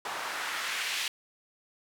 white noise with band-pass filter sweep, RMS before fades -34 dBFS, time 0.05-1.08 s, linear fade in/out 2 ms, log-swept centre 900 to 2800 Hz, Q 1.3, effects none

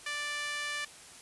sawtooth tone with high-pass filter, 587.3 Hz, D5, in tune, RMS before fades -36 dBFS, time 0.06-0.85 s, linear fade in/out 5 ms, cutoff 1800 Hz, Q 1.9, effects white hiss -51 dBFS RMS until 1.21 s + resampled to 24000 Hz

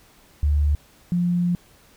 sine tone pair in turn, 73.42 / 175.63 Hz, D2 / F3, 0 / +10 cents, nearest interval octave + minor third, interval 1510 cents, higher second, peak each -16 / -18 dBFS, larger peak first, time 0.43-0.75 / 1.12-1.55 s, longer second, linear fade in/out 0 ms, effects pink hiss -54 dBFS RMS until 1.96 s

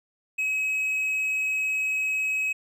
triangle tone, 2553 Hz, D#7, 44 cents sharp, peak -22 dBFS, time 0.38-2.53 s, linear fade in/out 10 ms, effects none

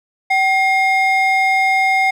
triangle ring-modulated tone, 1449 Hz, F#6, 37 cents flat, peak -7 dBFS, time 0.3-2.11 s, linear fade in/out 10 ms, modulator 683 Hz, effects none

